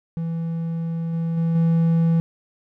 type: tone with level steps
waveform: triangle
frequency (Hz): 165.5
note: E3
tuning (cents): +7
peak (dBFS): -21 / -19 / -16 / -13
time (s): 0.17-2.2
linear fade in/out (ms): 0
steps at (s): 1.13 / 1.37 / 1.55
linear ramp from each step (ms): 5
effects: none